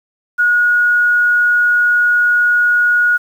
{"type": "tone", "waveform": "sine", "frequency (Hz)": 1449, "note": "F#6", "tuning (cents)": -37, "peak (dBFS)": -9, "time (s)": [0.38, 3.18], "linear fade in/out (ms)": 20, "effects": ["7-bit"]}